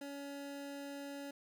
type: tone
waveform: 25% pulse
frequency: 281.7 Hz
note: C#4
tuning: 28 cents sharp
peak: -40 dBFS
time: 0.01-1.31 s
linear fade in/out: 5 ms
effects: none